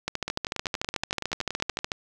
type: two click trains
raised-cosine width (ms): 0.2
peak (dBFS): -10 / -13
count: 26 / 17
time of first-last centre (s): 0.08-1.918 / 0.28-1.789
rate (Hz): 13.6 / 10.6
effects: none